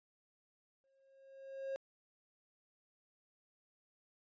triangle tone with exponential growth, 540 Hz, C#5, 45 cents flat, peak -34 dBFS, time 0.84-1.76 s, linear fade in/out 0 ms, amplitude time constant 200 ms, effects resampled to 16000 Hz

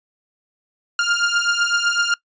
sawtooth beating tone pair, 1400 / 1407.9 Hz, F6 / F6, +4 / +14 cents, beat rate 7.9 Hz, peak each -16 dBFS, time 0.99-2.14 s, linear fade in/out 2 ms, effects noise-tail reverb RT60 0.1 s tail -22 dB re dry + resampled to 16000 Hz

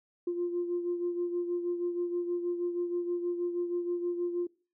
sine beating tone pair, 349.2 / 355.5 Hz, F4 / F4, 0 / +31 cents, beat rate 6.3 Hz, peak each -29 / -37 dBFS, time 0.27-4.47 s, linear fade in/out 5 ms, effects noise-tail reverb RT60 0.4 s tail -22 dB re dry + tanh soft clip ceiling -23 dBFS

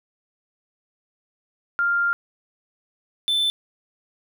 sine / triangle tone pair in turn, 1396.9 / 3528 Hz, F6 / A7, 0 / +4 cents, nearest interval octave + major third, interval 1604 cents, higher second, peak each -18 / -17 dBFS, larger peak second, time 1.79-2.13 / 3.28-3.5 s, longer first, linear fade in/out 0 ms, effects none

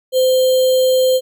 sine tone with sample-and-hold, 515 Hz, C5, 28 cents flat, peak -10 dBFS, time 0.12-1.21 s, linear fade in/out 50 ms, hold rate 3675 Hz, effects none

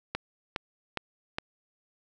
click train, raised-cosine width 0.3 ms, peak -14 dBFS, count 4, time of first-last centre 0.15-1.385 s, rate 2.43 Hz, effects none

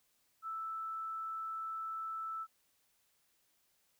sine tone, 1318.5 Hz, E6, in tune, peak -38 dBFS, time 0.42-2.47 s, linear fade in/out 50 ms, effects white hiss -75 dBFS RMS until 3.99 s

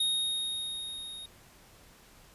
square tone with level ramp, 3729 Hz, A#7, in tune, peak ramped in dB -26 to -42 dBFS, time 0-1.26 s, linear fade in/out 5 ms, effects pink hiss -57 dBFS RMS until 2.34 s + resampled to 32000 Hz

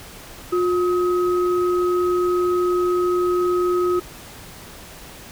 sine tone pair together, 357.3 / 1268.5 Hz, F4 / D#6, +40 / +33 cents, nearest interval octave + minor seventh, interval 2193 cents, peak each -17 / -25 dBFS, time 0.52-4 s, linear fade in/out 10 ms, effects pink hiss -40 dBFS RMS until 5.31 s

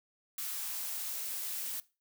blue noise with high-pass filter sweep, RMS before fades -38 dBFS, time 0.38-1.8 s, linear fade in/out 2 ms, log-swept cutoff 1200 to 210 Hz, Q 1.6, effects noise-tail reverb RT60 0.3 s tail -20 dB re dry

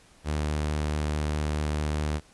sawtooth tone, 75.4 Hz, D2, 46 cents sharp, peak -22 dBFS, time 0.24-2.21 s, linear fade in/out 50 ms, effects pink hiss -57 dBFS RMS until 2.33 s + resampled to 24000 Hz

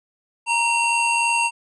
square tone pair together, 935 / 2722 Hz, A#5 / F7, +5 / -45 cents, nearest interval octave + tritone, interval 1850 cents, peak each -21 dBFS, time 0.46-1.51 s, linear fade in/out 50 ms, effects resampled to 24000 Hz

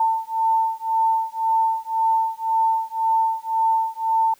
sine beating tone pair, 895 / 896.9 Hz, A5 / A5, +29 / +33 cents, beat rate 1.9 Hz, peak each -21 dBFS, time 0-4.34 s, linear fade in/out 5 ms, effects white hiss -56 dBFS RMS until 4.39 s

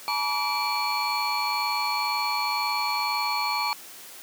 triangle tone cluster, 854 / 956 / 1148 / 2336 / 4365 Hz, G#5 / A#5 / D6 / D7 / C#8, +48 / +43 / -40 / -10 / -28 cents, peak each -29 dBFS, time 0.08-3.73 s, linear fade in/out 0 ms, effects white hiss -44 dBFS RMS until 4.22 s + high-pass 200 Hz 12 dB/octave

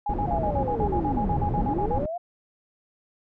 sine tone bursts, 826 Hz, G#5, 10 cents flat, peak -25 dBFS, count 16, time 0.06-1.985 s, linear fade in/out 5 ms, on 80 ms, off 43 ms
pink low-pass noise, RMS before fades -28 dBFS, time 0.09-2.06 s, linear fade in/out 5 ms, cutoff 460 Hz, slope 12 dB/octave
sine linear two-way sweep, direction down then up, 720 to 82.41 to 720 Hz, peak -28 dBFS, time 0.27-2.18 s, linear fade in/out 10 ms, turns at 1.48 s
effects none

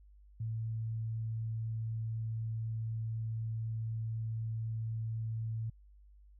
sine tone, 112 Hz, A2, 31 cents sharp, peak -34 dBFS, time 0.4-5.7 s, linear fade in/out 5 ms, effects added 50 Hz sine -56 dBFS peak until 6.39 s

